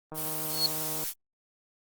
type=click train; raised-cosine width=1 ms; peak=-27 dBFS; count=144; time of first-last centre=0.12-1.037 s; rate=156 Hz
type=noise; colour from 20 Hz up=blue; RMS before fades=-33 dBFS; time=0.14-1.14 s; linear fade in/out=50 ms
type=tone with exponential growth; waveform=sine; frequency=4352 Hz; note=C#8; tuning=33 cents flat; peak=-19 dBFS; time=0.44-0.66 s; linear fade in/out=1 ms; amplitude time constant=46 ms
effects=Opus 24 kbps